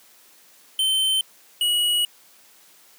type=tone pair in turn; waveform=square; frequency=3091 / 2914 Hz; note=G7 / F#7; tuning=-25 / -27 cents; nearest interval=minor second; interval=102 cents; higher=first; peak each=-19 dBFS; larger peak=neither; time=0.79-1.21 / 1.61-2.05 s; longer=second; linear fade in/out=2 ms; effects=white hiss -53 dBFS RMS until 2.98 s + high-pass 200 Hz 12 dB/octave